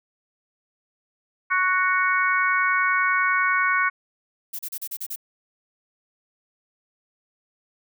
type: harmonic tone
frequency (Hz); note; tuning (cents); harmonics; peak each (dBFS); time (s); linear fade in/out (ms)
370; F#4; 0; 3 / 4 / 5 / 6; -23 / -22 / -28 / -25; 1.5-3.9; 20
type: noise bursts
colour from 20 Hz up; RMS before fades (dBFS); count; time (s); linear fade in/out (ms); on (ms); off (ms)
violet; -31; 7; 4.53-5.161; 10; 61; 34
effects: none